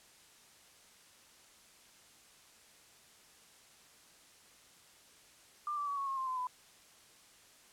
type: tone with pitch steps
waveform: sine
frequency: 1192 / 1162.8 / 1134.2 / 1106.4 / 1079.3 / 1052.8 / 1027 / 1001.8 Hz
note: D6 / D6 / C#6 / C#6 / C#6 / C6 / C6 / B5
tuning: +25 / -18 / +39 / -4 / -47 / +10 / -33 / +24 cents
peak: -34 dBFS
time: 5.67-6.47 s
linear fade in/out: 2 ms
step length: 100 ms
effects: white hiss -61 dBFS RMS until 7.72 s + low-pass 10000 Hz 12 dB/octave